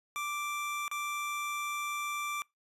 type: tone with dropouts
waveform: 25% pulse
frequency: 1174.7 Hz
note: D6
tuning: in tune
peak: -30 dBFS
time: 0.16-2.42 s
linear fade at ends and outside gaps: 0 ms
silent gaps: 0.88-0.914 s
effects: noise-tail reverb RT60 0.2 s tail -25 dB re dry + resampled to 32000 Hz